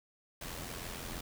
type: noise with amplitude modulation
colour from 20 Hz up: pink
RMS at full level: -40 dBFS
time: 0.41-1.21 s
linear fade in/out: 5 ms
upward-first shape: sine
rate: 86.1 Hz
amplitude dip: 55%
effects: none